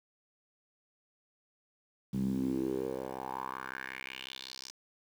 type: tone with band-pass filter sweep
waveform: 10% pulse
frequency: 65.41 Hz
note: C2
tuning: in tune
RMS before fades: -37 dBFS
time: 2.13-4.71 s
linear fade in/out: 10 ms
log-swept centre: 170 to 5700 Hz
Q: 4.2
effects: 9-bit